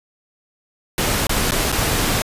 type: noise with dropouts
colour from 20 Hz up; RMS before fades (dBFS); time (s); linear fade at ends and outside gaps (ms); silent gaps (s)
pink; -19; 0.98-2.22; 1; 1.269-1.294 / 1.509-1.519 / 1.718-1.725
effects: resampled to 32000 Hz